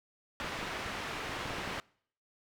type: low-pass noise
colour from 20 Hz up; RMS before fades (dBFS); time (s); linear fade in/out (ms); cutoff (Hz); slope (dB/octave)
white; -39; 0.4-1.8; 0; 2300; 12
type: clicks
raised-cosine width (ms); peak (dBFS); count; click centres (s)
3; -31; 10; 0.445 / 0.59 / 0.629 / 0.862 / 1.294 / 1.457 / 1.507 / 1.585 / 1.676 / 1.713
effects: noise-tail reverb RT60 0.6 s tail -25 dB re dry